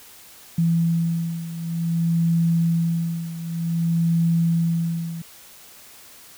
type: beating tone pair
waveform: sine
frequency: 166.9 / 167.44 Hz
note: E3 / E3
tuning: +22 / +27 cents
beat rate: 0.54 Hz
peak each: -20 / -24 dBFS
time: 0.58-5.22 s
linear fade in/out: 5 ms
effects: white hiss -46 dBFS RMS until 6.37 s